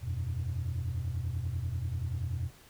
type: chord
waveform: sine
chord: E suspended second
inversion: none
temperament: just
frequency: 82.41 / 92.71 / 123.61 Hz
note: E2 / F#2 / B2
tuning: 0 / +4 / +2 cents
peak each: -34 dBFS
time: 0.01-2.51 s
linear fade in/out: 50 ms
effects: tanh soft clip ceiling -26 dBFS + pink hiss -57 dBFS RMS until 2.69 s